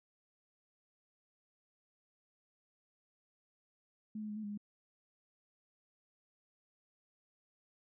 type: tone with pitch steps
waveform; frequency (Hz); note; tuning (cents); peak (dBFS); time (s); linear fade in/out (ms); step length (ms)
sine; 214.9 / 212.9 / 209.2 / 216.6 / 205.4 / 206.7; A3 / G#3 / G#3 / A3 / G#3 / G#3; -41 / +43 / +13 / -27 / -19 / -8; -39; 4.15-4.576; 5; 71
effects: none